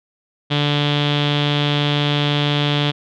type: tone with low-pass filter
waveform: sawtooth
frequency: 146 Hz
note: D3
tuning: 10 cents flat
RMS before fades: -18 dBFS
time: 0.5-2.92 s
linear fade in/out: 20 ms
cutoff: 3400 Hz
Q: 6.9
effects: none